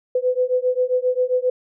sine beating tone pair, 500 / 507.5 Hz, B4 / B4, +21 / +47 cents, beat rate 7.5 Hz, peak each -20 dBFS, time 0.15-1.5 s, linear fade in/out 5 ms, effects none

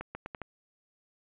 accelerating click train, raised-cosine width 0.5 ms, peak -23 dBFS, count 5, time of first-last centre 0.01-0.417 s, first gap 140 ms, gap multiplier 0.79, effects resampled to 8000 Hz + 10-bit

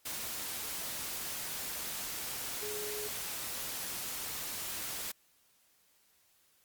sine tone in noise, 420 Hz, G#4, 19 cents sharp, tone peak -40 dBFS, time 2.62-3.08 s, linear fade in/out 10 ms, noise white, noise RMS -39 dBFS, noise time 0.05-5.12 s, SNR -4 dB, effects white hiss -69 dBFS RMS until 6.64 s + Opus 48 kbps

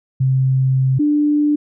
sine tone pair in turn, 131.8 / 295.9 Hz, C3 / D4, +13 / +13 cents, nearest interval octave + major second, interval 1400 cents, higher second, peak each -12 dBFS, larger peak neither, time 0.2-0.99 / 0.99-1.56 s, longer first, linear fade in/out 10 ms, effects none

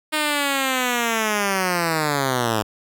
5% pulse linear sweep, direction down, 309.7 to 103.83 Hz, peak -8 dBFS, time 0.12-2.63 s, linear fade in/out 20 ms, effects none

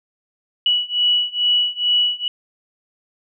sine beating tone pair, 2938 / 2940.3 Hz, F#7 / F#7, -13 / -12 cents, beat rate 2.3 Hz, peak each -19 / -18 dBFS, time 0.66-2.28 s, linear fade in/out 2 ms, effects none

